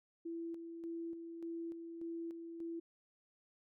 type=tone with tremolo; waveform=sine; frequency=333.8 Hz; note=E4; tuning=22 cents sharp; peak=-40 dBFS; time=0.25-2.8 s; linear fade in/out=10 ms; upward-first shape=square; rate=1.7 Hz; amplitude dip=45%; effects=none